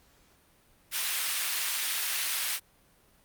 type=high-pass noise; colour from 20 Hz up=pink; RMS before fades=-30 dBFS; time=0.91-2.6 s; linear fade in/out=50 ms; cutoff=2100 Hz; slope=12 dB/octave; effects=pink hiss -63 dBFS RMS until 3.24 s + Opus 48 kbps